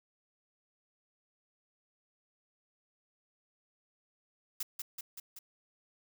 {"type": "noise with echo", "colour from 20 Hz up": "blue", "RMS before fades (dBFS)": -36, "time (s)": [4.6, 4.63], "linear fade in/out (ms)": 5, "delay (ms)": 190, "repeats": 4, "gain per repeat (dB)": -3, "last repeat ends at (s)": 5.39, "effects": []}